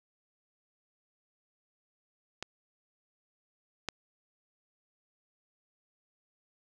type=clicks; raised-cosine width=0.2 ms; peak=-19 / -15 dBFS; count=2; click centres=2.426 / 3.887 s; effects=none

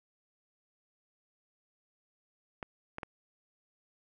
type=clicks; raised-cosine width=0.5 ms; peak=-23 dBFS; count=3; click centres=2.628 / 2.984 / 3.032 s; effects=none

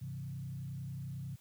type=tone with frequency modulation; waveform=sine; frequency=134.9 Hz; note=C#3; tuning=47 cents flat; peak=-39 dBFS; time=0.01-1.36 s; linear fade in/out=10 ms; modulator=31.1 Hz; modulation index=0.94; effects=white hiss -66 dBFS RMS until 1.4 s

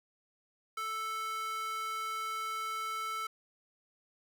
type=tone with high-pass filter; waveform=square; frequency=440 Hz; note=A4; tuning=in tune; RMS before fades=-37 dBFS; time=0.77-3.27 s; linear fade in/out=5 ms; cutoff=1400 Hz; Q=3.2; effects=none

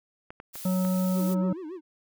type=clicks; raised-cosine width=0.5 ms; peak=-26 dBFS; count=4; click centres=0.305 / 0.401 / 0.556 / 0.85 s
type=noise; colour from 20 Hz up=blue; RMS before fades=-40 dBFS; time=0.53-1.35 s; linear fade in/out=20 ms
type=harmonic tone; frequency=185.2 Hz; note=F#3; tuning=2 cents sharp; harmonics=1 / 3 / 5 / 7; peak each=-23 / -33 / -43 / -43 dBFS; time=0.65-1.53 s; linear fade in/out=5 ms
type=tone with vibrato; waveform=triangle; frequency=339.2 Hz; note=E4; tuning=50 cents sharp; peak=-33 dBFS; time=1.14-1.81 s; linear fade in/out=50 ms; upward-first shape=sine; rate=7.1 Hz; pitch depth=210 cents each way
effects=none

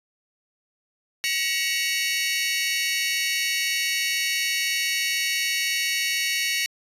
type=tone cluster; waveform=25% pulse; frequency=1906 / 2229 / 2705 / 2916 Hz; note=A#6 / C#7 / E7 / F#7; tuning=+38 / +9 / +44 / -26 cents; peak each=-25 / -22 / -27 / -26 dBFS; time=1.24-6.66 s; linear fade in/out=0 ms; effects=resampled to 32000 Hz

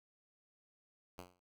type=tone with exponential decay; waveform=5% pulse; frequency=89.9 Hz; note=F#2; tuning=49 cents flat; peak=-34 dBFS; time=1.18-1.4 s; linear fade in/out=5 ms; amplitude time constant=47 ms; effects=none

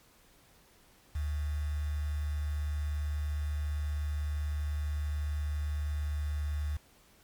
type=tone with quantisation; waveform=sine; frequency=74.2 Hz; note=D2; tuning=18 cents sharp; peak=-30 dBFS; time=1.15-6.77 s; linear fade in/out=5 ms; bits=8; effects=pink hiss -62 dBFS RMS until 7.23 s + MP3 96 kbps

